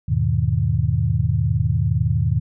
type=chord; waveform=sine; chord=E major seventh; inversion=none; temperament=equal with one note detuned; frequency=81.6 / 103.83 / 123.47 / 155.56 Hz; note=E2 / G#2 / B2 / D#3; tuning=-17 / 0 / 0 / 0 cents; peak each=-23 / -21 / -21 / -23 dBFS; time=0.08-2.4 s; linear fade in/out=10 ms; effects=none